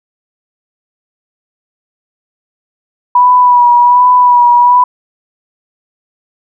sine tone with vibrato, 979 Hz, B5, 15 cents flat, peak -3 dBFS, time 3.15-4.84 s, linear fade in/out 5 ms, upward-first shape sine, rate 1.3 Hz, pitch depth 29 cents each way, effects none

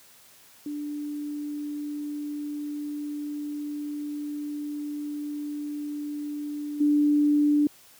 sine tone with level steps, 294.3 Hz, D4, 4 cents sharp, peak -30 / -18 dBFS, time 0.66-7.67 s, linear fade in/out 2 ms, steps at 6.8 s, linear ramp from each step 10 ms, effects white hiss -54 dBFS RMS until 7.99 s + high-pass 60 Hz 12 dB/octave

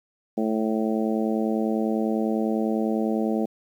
harmonic tone, 110 Hz, A2, in tune, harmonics 2 / 3 / 4 / 5 / 6 / 7, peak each -24 / -28 / -30 / -32 / -34 / -35 dBFS, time 0.37-3.46 s, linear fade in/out 10 ms, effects 9-bit

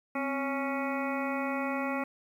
harmonic tone with a mistuned harmonic, 277.2 Hz, C#4, in tune, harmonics 1 / 2 / 3 / 4 / 5 / 7 / 8 / 9, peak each -33 / -36 / -38 / -39 / -40 / -41 / -42 / -43 dBFS, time 0.15-2.04 s, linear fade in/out 5 ms, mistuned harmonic 1, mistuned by -88 cents, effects 10-bit

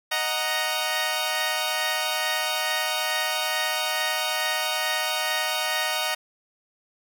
10% pulse chord, D# minor, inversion none, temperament equal, 622.3 / 740 / 932.3 Hz, D#5 / F#5 / A#5, 0 / 0 / 0 cents, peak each -20 dBFS, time 0.11-6.15 s, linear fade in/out 10 ms, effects none

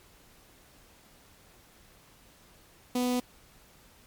sawtooth tone with notch filter, 248.1 Hz, B3, 8 cents sharp, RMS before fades -28 dBFS, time 2.95-3.2 s, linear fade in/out 5 ms, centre 1600 Hz, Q 1, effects pink hiss -58 dBFS RMS until 4.06 s + MP3 96 kbps

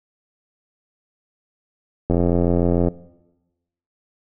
click train, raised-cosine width 2 ms, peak -6 dBFS, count 69, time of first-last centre 2.1-2.884 s, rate 86.7 Hz, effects noise-tail reverb RT60 1.0 s tail -19 dB re dry

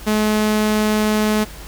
sawtooth tone, 213.7 Hz, G#3, 50 cents sharp, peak -11 dBFS, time 0.06-1.45 s, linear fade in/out 20 ms, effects added 50 Hz sine -36 dBFS peak until 1.67 s + pink hiss -38 dBFS RMS until 1.67 s

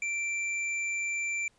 triangle tone with hard clipping, 2349 Hz, D7, in tune, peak -31 dBFS, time 0.02-1.48 s, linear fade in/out 2 ms, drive 16 dB, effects pink hiss -67 dBFS RMS until 1.58 s + resampled to 22050 Hz

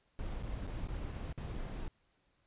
brown noise with dropouts, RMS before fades -40 dBFS, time 0.19-1.88 s, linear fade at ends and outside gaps 1 ms, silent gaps 0.426-0.433 / 0.668-0.675 / 0.874-0.885 / 1.327-1.377 s, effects pink hiss -75 dBFS RMS until 2.46 s + resampled to 8000 Hz

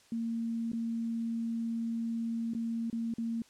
sine tone with dropouts, 229.5 Hz, A#3, 27 cents flat, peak -31 dBFS, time 0.12-3.42 s, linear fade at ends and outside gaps 2 ms, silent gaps 0.718-0.732 / 2.536-2.549 / 2.9-2.928 / 3.139-3.183 s, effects white hiss -62 dBFS RMS until 3.49 s + low-pass 8000 Hz 12 dB/octave

